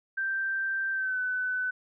sine tone with pitch glide, 1568 to 1505 Hz, G6 to F#6, 0 to +29 cents, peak -27 dBFS, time 0.17-1.71 s, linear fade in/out 10 ms, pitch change -71 cents, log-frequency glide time 0.92-1.19 s, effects none

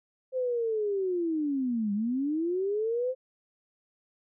sine linear two-way sweep, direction down then up, 523.3 to 198.4 to 523.3 Hz, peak -26 dBFS, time 0.32-3.15 s, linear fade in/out 50 ms, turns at 1.93 s, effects none

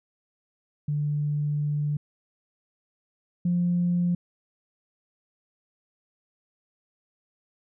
sine tone pair in turn, 147.5 / 175.41 Hz, D3 / F3, +8 / +8 cents, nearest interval minor third, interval 300 cents, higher second, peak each -23 / -20 dBFS, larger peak second, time 0.88-1.97 / 3.45-4.15 s, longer first, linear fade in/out 5 ms, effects tanh soft clip ceiling -16 dBFS

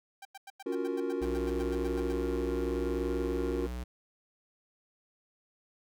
sawtooth tone bursts, 784 Hz, G5, in tune, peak -40 dBFS, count 16, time 0.22-2.127 s, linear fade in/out 5 ms, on 32 ms, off 93 ms
triangle chord, Gb major seventh, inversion second, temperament equal with one note detuned, 280.4 / 349.2 / 370 / 466.2 Hz, Db4 / F4 / Gb4 / Bb4, +20 / 0 / 0 / 0 cents, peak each -34 dBFS, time 0.66-3.67 s, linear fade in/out 5 ms
square tone, 61.3 Hz, B1, 12 cents flat, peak -36 dBFS, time 1.21-3.84 s, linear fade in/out 10 ms
effects none

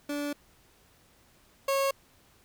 30% pulse tone pair in turn, 289.9 / 547.3 Hz, D4 / C#5, -22 / -22 cents, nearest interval major seventh, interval 1100 cents, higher second, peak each -28 / -22 dBFS, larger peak second, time 0.09-0.33 / 1.68-1.91 s, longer first, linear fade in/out 5 ms, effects pink hiss -62 dBFS RMS until 2.44 s

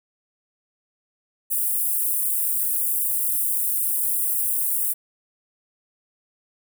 white high-pass noise, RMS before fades -23 dBFS, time 1.5-4.94 s, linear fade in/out 20 ms, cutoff 8900 Hz, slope 48 dB/octave, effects none

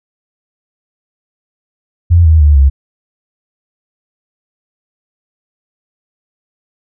sine tone with pitch steps, 85.8 / 79.59 / 73.84 / 68.49 Hz, F2 / D#2 / D2 / C#2, -30 / +40 / +10 / -20 cents, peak -3 dBFS, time 2.1-2.7 s, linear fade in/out 20 ms, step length 150 ms, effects none

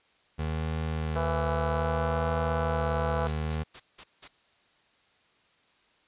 25% pulse tone with vibrato, 77.8 Hz, D#2, in tune, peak -25 dBFS, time 0.38-3.64 s, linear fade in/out 20 ms, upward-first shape sine, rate 0.65 Hz, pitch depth 40 cents each way
harmonic tone, 165.9 Hz, E3, 11 cents sharp, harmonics 3 / 4 / 5 / 6 / 7 / 8 / 9, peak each -32 / -34 / -36 / -38 / -39 / -40 / -41 dBFS, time 1.16-3.27 s, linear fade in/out 0 ms
white noise bursts, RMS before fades -43 dBFS, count 5, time 3.26-4.28 s, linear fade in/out 10 ms, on 60 ms, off 180 ms
effects white hiss -65 dBFS RMS until 6.07 s + resampled to 8000 Hz

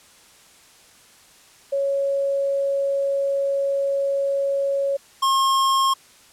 sine / square tone pair in turn, 554.4 / 1074.7 Hz, C#5 / C6, 0 / +46 cents, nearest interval major seventh, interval 1146 cents, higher second, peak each -19 / -17 dBFS, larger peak second, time 1.72-4.97 / 5.22-5.94 s, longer first, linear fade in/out 10 ms, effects white hiss -51 dBFS RMS until 6.32 s + low-pass 10000 Hz 12 dB/octave

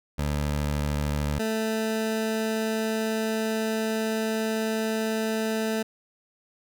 20% pulse tone pair in turn, 73.42 / 220.5 Hz, D2 / A3, 0 / +4 cents, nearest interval octave + perfect fifth, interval 1904 cents, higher second, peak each -20 dBFS, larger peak neither, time 0.18-1.39 / 1.39-5.83 s, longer second, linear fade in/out 10 ms, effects none

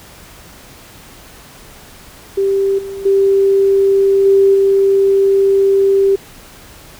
sine tone with level steps, 392.1 Hz, G4, in tune, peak -11 / -23 / -8 / -6 / -8 dBFS, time 2.37-6.16 s, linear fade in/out 10 ms, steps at 2.78 / 3.05 / 4.25 / 4.54 s, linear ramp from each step 10 ms, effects pink hiss -39 dBFS RMS until 6.99 s

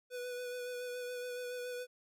square tone with vibrato, 493.9 Hz, B4, in tune, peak -40 dBFS, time 0.1-1.87 s, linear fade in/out 50 ms, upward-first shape sine, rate 7.1 Hz, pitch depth 18 cents each way, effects none

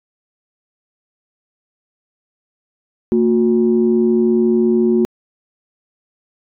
sine tone pair together, 227.8 / 362 Hz, A#3 / F#4, -40 / -38 cents, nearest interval minor sixth, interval 802 cents, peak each -13 dBFS, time 3.12-5.05 s, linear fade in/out 0 ms, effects tanh soft clip ceiling -4 dBFS

